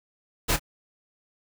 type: noise with echo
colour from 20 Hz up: pink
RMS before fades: -23 dBFS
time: 0.48-0.57 s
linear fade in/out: 20 ms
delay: 26 ms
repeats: 1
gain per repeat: -13 dB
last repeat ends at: 0.596 s
effects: none